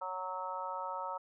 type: harmonic tone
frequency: 185 Hz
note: F#3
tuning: in tune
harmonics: 3 / 4 / 5 / 6 / 7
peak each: -44 / -47 / -39 / -48 / -42 dBFS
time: 0.01-1.18 s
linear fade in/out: 10 ms
effects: none